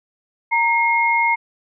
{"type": "tone pair together", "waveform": "sine", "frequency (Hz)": [931, 2146], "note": ["A#5", "C7"], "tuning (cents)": [-2, 43], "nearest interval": "octave + major second", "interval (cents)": 1445, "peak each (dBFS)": -17, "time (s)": [0.51, 1.36], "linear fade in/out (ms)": 20, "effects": []}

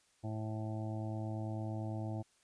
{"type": "harmonic tone", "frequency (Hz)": 108.8, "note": "A2", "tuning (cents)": -19, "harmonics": [1, 2, 3, 5, 6, 7, 8], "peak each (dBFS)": [-38, -45, -45, -52, -49, -51, -56], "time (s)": [0.23, 2.23], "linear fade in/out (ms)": 20, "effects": ["white hiss -71 dBFS RMS until 2.43 s", "resampled to 22050 Hz"]}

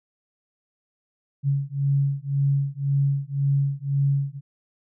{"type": "beating tone pair", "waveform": "sine", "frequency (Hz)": [138.59, 140.49], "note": ["C#3", "C#3"], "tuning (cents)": [0, 24], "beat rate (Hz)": 1.9, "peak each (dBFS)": -23, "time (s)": [1.43, 4.41], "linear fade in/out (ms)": 50, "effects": []}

